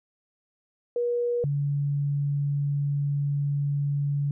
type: tone pair in turn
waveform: sine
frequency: 480.5 / 142.85 Hz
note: B4 / D3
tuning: -48 / -48 cents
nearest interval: octave + major sixth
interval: 2100 cents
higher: first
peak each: -23 dBFS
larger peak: neither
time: 0.96-1.44 / 1.44-4.31 s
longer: second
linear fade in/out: 2 ms
effects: none